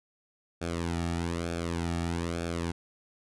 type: tone with flanger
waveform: sawtooth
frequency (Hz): 84.8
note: E2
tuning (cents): +50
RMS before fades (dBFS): -32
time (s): 0.61-2.72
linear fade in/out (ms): 10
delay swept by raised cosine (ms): 1 to 2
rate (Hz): 1.1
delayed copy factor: -0.75
effects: resampled to 24000 Hz